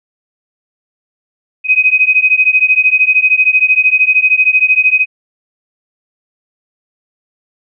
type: beating tone pair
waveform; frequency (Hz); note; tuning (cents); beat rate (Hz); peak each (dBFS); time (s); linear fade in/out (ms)
sine; 2510 / 2523; D#7 / D#7; +15 / +23; 13; -10; 1.64-5.06; 50
effects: none